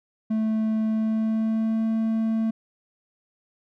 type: tone with pitch glide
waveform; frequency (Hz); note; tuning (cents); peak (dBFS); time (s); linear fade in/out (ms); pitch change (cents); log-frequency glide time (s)
triangle; 219.1 to 222.9; A3 to A3; -7 to +23; -19; 0.3-2.51; 10; +30; 0.87-1.86
effects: none